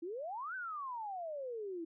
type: exponential two-way sweep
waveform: sine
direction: up then down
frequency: 319.9 to 1559 to 319.9 Hz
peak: -39 dBFS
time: 0.02-1.85 s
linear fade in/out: 10 ms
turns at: 0.55 s
effects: none